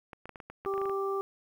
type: clicks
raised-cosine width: 0.5 ms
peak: -28 dBFS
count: 12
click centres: 0.132 / 0.256 / 0.293 / 0.358 / 0.402 / 0.5 / 0.65 / 0.739 / 0.779 / 0.816 / 0.856 / 0.896 s
type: harmonic tone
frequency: 392 Hz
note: G4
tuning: in tune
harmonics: 1 / 2 / 3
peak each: -30 / -41 / -35 dBFS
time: 0.66-1.21 s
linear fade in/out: 0 ms
effects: 10-bit